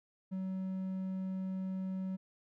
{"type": "tone", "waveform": "triangle", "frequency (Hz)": 188.6, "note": "F#3", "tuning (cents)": 33, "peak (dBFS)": -33, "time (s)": [0.31, 2.17], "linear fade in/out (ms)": 20, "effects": []}